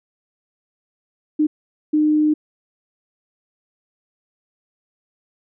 sine tone bursts at uneven times, 304.2 Hz, D#4, 39 cents flat, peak -13 dBFS, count 2, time 1.39-1.47 / 1.93-2.34 s, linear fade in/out 10 ms, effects none

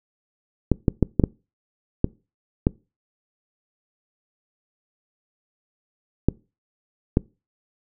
clicks, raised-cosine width 3 ms, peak -3 dBFS, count 9, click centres 0.717 / 0.882 / 1.027 / 1.197 / 1.238 / 2.044 / 2.669 / 6.286 / 7.171 s, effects noise-tail reverb RT60 0.3 s tail -24 dB re dry

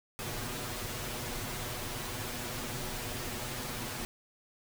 pink noise with comb filter, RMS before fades -38 dBFS, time 0.19-4.05 s, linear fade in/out 0 ms, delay 8.2 ms, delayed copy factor +0.7, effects none

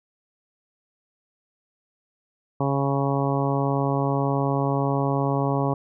harmonic tone, 138.59 Hz, C#3, in tune, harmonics 1 / 2 / 3 / 4 / 5 / 6 / 7 / 8, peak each -24 / -27 / -29 / -30 / -31 / -32 / -32 / -33 dBFS, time 2.6-5.74 s, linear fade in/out 5 ms, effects none

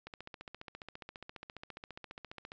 click train, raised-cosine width 0.3 ms, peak -29 dBFS, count 37, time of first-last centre 0.07-2.519 s, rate 14.7 Hz, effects resampled to 16000 Hz

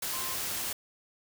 sine tone in noise, 1046.5 Hz, C6, in tune, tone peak -41 dBFS, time 0.13-0.35 s, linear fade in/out 5 ms, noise white, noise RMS -34 dBFS, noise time 0.02-0.73 s, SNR -10 dB, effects none

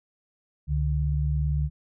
sine tone pair together, 69.11 / 146.83 Hz, C#2 / D3, -5 / 0 cents, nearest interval octave + minor second, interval 1305 cents, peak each -24 / -26 dBFS, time 0.67-1.7 s, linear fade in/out 50 ms, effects none

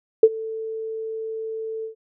sine tone with ADSR envelope, 443.5 Hz, A4, 14 cents sharp, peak -5 dBFS, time 0.23-1.95 s, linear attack 4 ms, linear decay 48 ms, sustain -22 dB, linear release 110 ms, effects none

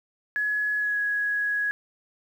sine tone with pitch glide, 1691 to 1668.7 Hz, G#6 to G#6, +31 to +8 cents, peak -23 dBFS, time 0.36-1.71 s, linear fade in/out 0 ms, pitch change -23 cents, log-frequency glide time 0.78-0.99 s, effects 9-bit

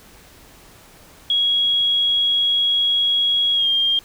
sine tone with pitch glide, 3315 to 3209 Hz, G#7 to G7, -4 to +40 cents, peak -15 dBFS, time 1.3-3.99 s, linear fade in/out 2 ms, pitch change -56 cents, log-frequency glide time 3.54-3.68 s, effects pink hiss -47 dBFS RMS until 4.04 s

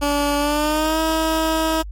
15% pulse tone with pitch glide, 288.3 to 319.9 Hz, D4 to D#4, -32 to +48 cents, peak -11 dBFS, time 0.01-1.83 s, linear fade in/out 20 ms, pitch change +180 cents, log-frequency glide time 0.38-1 s, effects added 50 Hz sine -29 dBFS peak until 1.91 s + MP3 64 kbps

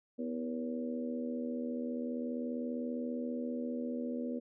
harmonic tone with a mistuned harmonic, 80.4 Hz, E2, 43 cents flat, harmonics 3 / 4 / 5 / 6 / 7, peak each -36 / -45 / -50 / -42 / -45 dBFS, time 0.18-4.4 s, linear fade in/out 20 ms, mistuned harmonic 3, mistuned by +39 cents, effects none

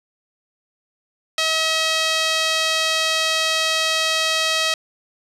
sawtooth tone with band-pass filter, 640 Hz, D#5, 49 cents sharp, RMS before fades -20 dBFS, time 1.38-4.74 s, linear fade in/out 2 ms, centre 3900 Hz, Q 1.2, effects resampled to 32000 Hz

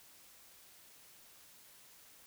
silence, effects white hiss -60 dBFS RMS until 2.26 s

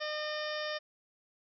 harmonic tone, 607 Hz, D#5, 43 cents flat, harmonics 1 / 2 / 3 / 4 / 5 / 6 / 7 / 8 / 9, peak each -37 / -43 / -40 / -48 / -46 / -45 / -55 / -46 / -47 dBFS, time 0-0.79 s, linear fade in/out 20 ms, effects none

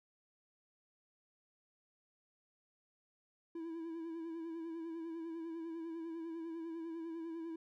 triangle tone with vibrato, 329.6 Hz, E4, in tune, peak -39 dBFS, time 3.55-7.56 s, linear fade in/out 5 ms, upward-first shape sine, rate 10 Hz, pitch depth 44 cents each way, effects none

